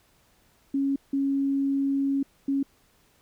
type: tone bursts at uneven times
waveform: sine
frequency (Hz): 275.6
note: C#4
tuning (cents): -10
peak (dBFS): -22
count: 3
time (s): 0.74-0.96 / 1.13-2.23 / 2.48-2.63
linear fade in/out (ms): 5
effects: pink hiss -63 dBFS RMS until 3.21 s